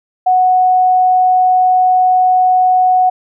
sine tone, 738 Hz, F#5, 5 cents flat, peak -7 dBFS, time 0.26-3.1 s, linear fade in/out 10 ms, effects none

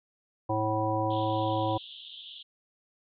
harmonic tone, 108.7 Hz, A2, 21 cents flat, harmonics 1 / 3 / 5 / 7 / 9, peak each -32 / -32 / -32 / -32 / -32 dBFS, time 0.49-1.78 s, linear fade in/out 10 ms
white band-pass noise, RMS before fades -46 dBFS, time 1.1-2.43 s, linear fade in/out 10 ms, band 3000 to 3700 Hz, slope 96 dB/octave
effects none

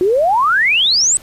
sine exponential sweep, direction up, 349.2 to 8330 Hz, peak -10 dBFS, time 0.01-1.17 s, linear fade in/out 0 ms, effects pink hiss -41 dBFS RMS until 1.22 s + resampled to 32000 Hz

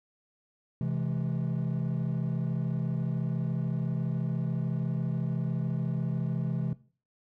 triangle chord, C augmented, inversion none, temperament equal with one note detuned, 130.81 / 164.81 / 210.9 Hz, C3 / E3 / G#3, 0 / 0 / +27 cents, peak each -28 / -29 / -33 dBFS, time 0.81-6.73 s, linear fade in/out 2 ms, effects noise-tail reverb RT60 0.4 s tail -19 dB re dry + tanh soft clip ceiling -20 dBFS

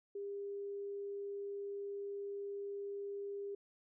sine tone, 401.7 Hz, G4, 42 cents sharp, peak -40 dBFS, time 0.15-3.55 s, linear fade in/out 5 ms, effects none

